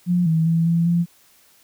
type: tone with pitch steps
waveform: sine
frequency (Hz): 177 / 161.4 / 165.3 / 168.1 / 171.7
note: F3 / E3 / E3 / E3 / F3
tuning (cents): +23 / -36 / +5 / +34 / -29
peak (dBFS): -15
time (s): 0.06-1.06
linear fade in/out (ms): 50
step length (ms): 200
effects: white hiss -55 dBFS RMS until 1.63 s